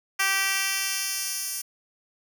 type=tone with high-pass filter sweep; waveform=10% pulse; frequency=388.7 Hz; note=G4; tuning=15 cents flat; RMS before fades=-27 dBFS; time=0.19-1.62 s; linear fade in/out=10 ms; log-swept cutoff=1600 to 7500 Hz; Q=0.83; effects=none